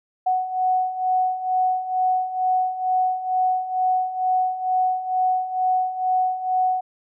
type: beating tone pair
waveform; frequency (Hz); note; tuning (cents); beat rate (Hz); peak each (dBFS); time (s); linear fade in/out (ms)
sine; 740 / 742.2; F#5 / F#5; 0 / +5; 2.2; -25 / -20; 0.26-6.81; 10
effects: none